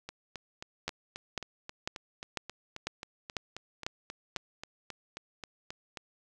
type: two click trains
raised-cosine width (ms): 0.2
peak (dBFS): -15 / -23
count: 8 / 23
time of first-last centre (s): 0.88-4.363 / 0.09-5.972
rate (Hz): 2.01 / 3.74
effects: none